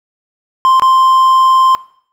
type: tone with dropouts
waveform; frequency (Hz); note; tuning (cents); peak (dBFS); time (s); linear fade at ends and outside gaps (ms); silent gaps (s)
triangle; 1046.5; C6; 0; -4; 0.65-1.75; 0; 0.797-0.821
effects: noise-tail reverb RT60 0.6 s tail -20 dB re dry